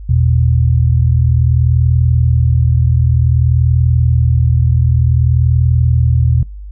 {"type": "tone pair together", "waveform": "sine", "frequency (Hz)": [81.36, 121.9], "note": ["E2", "B2"], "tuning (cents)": [-22, -22], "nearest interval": "perfect fifth", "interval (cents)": 700, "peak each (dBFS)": -11, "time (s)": [0.09, 6.43], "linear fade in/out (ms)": 5, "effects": ["noise-tail reverb RT60 0.2 s tail -25 dB re dry", "added 50 Hz sine -26 dBFS peak until 6.71 s"]}